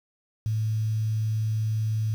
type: tone with quantisation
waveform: sine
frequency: 109.3 Hz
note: A2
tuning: 11 cents flat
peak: -23 dBFS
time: 0.46-2.14 s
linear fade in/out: 0 ms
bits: 8
effects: none